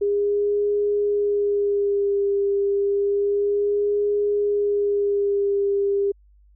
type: tone with vibrato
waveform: sine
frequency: 405.6 Hz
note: G#4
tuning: 41 cents flat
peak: -18 dBFS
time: 0.01-6.12 s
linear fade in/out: 10 ms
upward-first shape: sine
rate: 0.3 Hz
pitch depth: 25 cents each way
effects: added 50 Hz sine -51 dBFS peak until 6.55 s